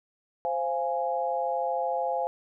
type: chord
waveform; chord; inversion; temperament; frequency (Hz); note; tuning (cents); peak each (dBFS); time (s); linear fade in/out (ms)
sine; F minor; second; equal with one note detuned; 523.3 / 690.4 / 830.6; C5 / F5 / Ab5; 0 / -20 / 0; -30; 0.45-2.27; 0
effects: none